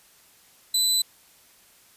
25% pulse tone, 4005 Hz, B7, 23 cents sharp, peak -15 dBFS, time 0.74-1.02 s, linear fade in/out 5 ms, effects white hiss -56 dBFS RMS until 1.96 s + resampled to 32000 Hz

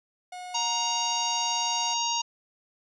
45% pulse tone, 725 Hz, F#5, 35 cents flat, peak -37 dBFS, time 0.32-1.94 s, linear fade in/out 5 ms
harmonic tone, 938 Hz, A#5, 11 cents sharp, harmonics 1 / 3 / 4 / 5 / 6 / 7, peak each -29 / -32 / -35 / -35 / -36 / -32 dBFS, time 0.54-2.22 s, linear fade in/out 10 ms
effects resampled to 24000 Hz

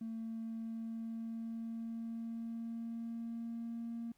triangle tone with pitch glide, 225.3 to 232 Hz, A3 to A#3, +41 to -8 cents, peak -36 dBFS, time 0.01-4.12 s, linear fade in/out 5 ms, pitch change +51 cents, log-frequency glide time 0.3-3.93 s, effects tanh soft clip ceiling -36 dBFS + pink hiss -75 dBFS RMS until 4.17 s

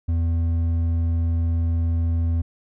sine tone with hard clipping, 83.4 Hz, E2, 21 cents sharp, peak -20 dBFS, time 0.08-2.42 s, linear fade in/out 10 ms, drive 5 dB, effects none

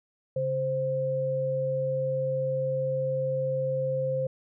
sine tone pair together, 138.6 / 523.3 Hz, C#3 / C5, 0 / 0 cents, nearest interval octave + major seventh, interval 2300 cents, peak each -32 / -26 dBFS, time 0.36-4.27 s, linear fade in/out 5 ms, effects none

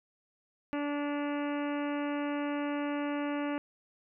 harmonic tone with a mistuned harmonic, 290 Hz, D4, 22 cents flat, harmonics 1 / 2 / 3 / 4 / 5 / 6 / 7 / 8 / 9 / 10, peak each -32 / -38 / -42 / -44 / -46 / -48 / -49 / -50 / -51 / -52 dBFS, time 0.73-3.58 s, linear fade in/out 0 ms, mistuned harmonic 10, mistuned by -37 cents, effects none

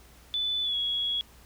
sine tone with pitch glide, 3490 to 3340 Hz, A7 to G#7, -15 to +9 cents, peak -26 dBFS, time 0.34-1.21 s, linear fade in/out 0 ms, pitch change -76 cents, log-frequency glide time 0.63-0.76 s, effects added 60 Hz sine -55 dBFS peak until 1.45 s + pink hiss -56 dBFS RMS until 1.45 s

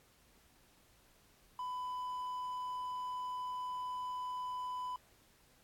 triangle tone with quantisation, 1000 Hz, B5, 21 cents sharp, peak -36 dBFS, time 1.59-4.96 s, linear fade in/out 2 ms, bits 11, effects pink hiss -67 dBFS RMS until 5.63 s + AAC 64 kbps

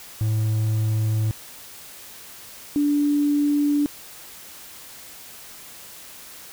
triangle / sine tone pair in turn, 109 / 291 Hz, A2 / D4, -16 / -16 cents, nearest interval octave + perfect fourth, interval 1700 cents, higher second, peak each -17 dBFS, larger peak neither, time 0.21-1.31 / 2.76-3.86 s, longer neither, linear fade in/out 0 ms, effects white hiss -42 dBFS RMS until 6.52 s

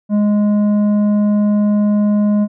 sine tone with tanh clipping, 207.7 Hz, G#3, in tune, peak -12 dBFS, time 0.09-2.48 s, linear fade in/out 50 ms, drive 8 dB, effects none

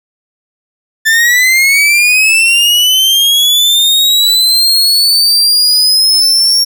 40% pulse linear sweep, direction up, 1758 to 5550 Hz, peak -5 dBFS, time 1.05-6.65 s, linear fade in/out 20 ms, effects none

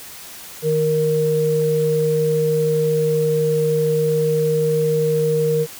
sine tone pair together, 155.56 / 466.2 Hz, D#3 / A#4, 0 / 0 cents, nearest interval octave + perfect fifth, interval 1900 cents, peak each -21 / -16 dBFS, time 0.62-5.67 s, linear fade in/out 50 ms, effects white hiss -37 dBFS RMS until 5.79 s

